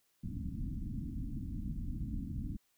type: low-pass noise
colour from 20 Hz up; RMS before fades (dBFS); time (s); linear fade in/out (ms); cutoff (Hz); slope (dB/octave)
pink; -39; 0.23-2.57; 10; 300; 96
effects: white hiss -75 dBFS RMS until 2.77 s